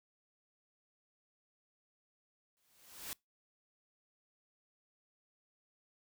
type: noise with exponential growth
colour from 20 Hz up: white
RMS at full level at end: -41 dBFS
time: 2.57-3.13 s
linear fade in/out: 0 ms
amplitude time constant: 120 ms
effects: noise-tail reverb RT60 0.2 s tail -25 dB re dry